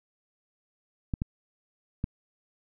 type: clicks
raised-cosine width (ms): 5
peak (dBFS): -16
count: 3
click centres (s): 1.138 / 1.219 / 2.041
effects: none